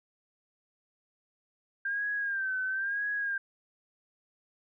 sine tone with vibrato, 1590 Hz, G6, 24 cents sharp, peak -29 dBFS, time 1.85-3.38 s, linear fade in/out 5 ms, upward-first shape sine, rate 1 Hz, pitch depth 80 cents each way, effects none

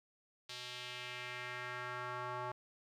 square tone with band-pass filter sweep, 123.9 Hz, B2, 6 cents sharp, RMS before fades -44 dBFS, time 0.49-2.52 s, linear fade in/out 5 ms, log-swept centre 4000 to 970 Hz, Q 1.9, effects none

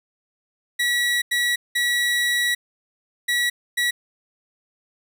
30% pulse tone bursts at uneven times, 1933 Hz, B6, 38 cents flat, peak -16 dBFS, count 5, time 0.79-1.22 / 1.31-1.56 / 1.75-2.55 / 3.28-3.5 / 3.77-3.91 s, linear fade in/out 10 ms, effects none

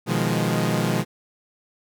sawtooth chord, F half-diminished seventh, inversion second, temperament equal, 123.47 / 155.56 / 174.61 / 207.7 Hz, Cb3 / Eb3 / F3 / Ab3, 0 / 0 / 0 / 0 cents, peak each -22 dBFS, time 0.06-1.05 s, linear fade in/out 50 ms, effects none

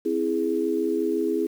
sine chord, C augmented, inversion none, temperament equal, 261.6 / 329.6 / 415.3 Hz, C4 / E4 / G#4, 0 / 0 / 0 cents, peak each -29 / -25 / -25 dBFS, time 0.05-1.47 s, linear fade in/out 10 ms, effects 8-bit

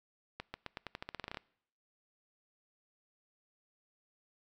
accelerating click train, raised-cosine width 0.3 ms, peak -24 dBFS, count 15, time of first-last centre 0.4-1.372 s, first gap 140 ms, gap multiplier 0.88, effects noise-tail reverb RT60 0.7 s tail -24 dB re dry

